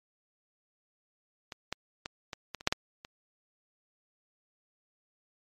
clicks, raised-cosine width 0.2 ms, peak -23 / -15 / -18 / -20 / -19 / -26 / -6 / -9 / -26 dBFS, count 9, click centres 1.522 / 1.726 / 2.059 / 2.332 / 2.547 / 2.609 / 2.674 / 2.725 / 3.049 s, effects MP3 64 kbps

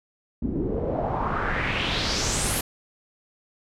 pink noise with low-pass filter sweep, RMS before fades -26 dBFS, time 0.42-2.61 s, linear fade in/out 5 ms, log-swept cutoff 240 to 12000 Hz, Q 3.3, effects none

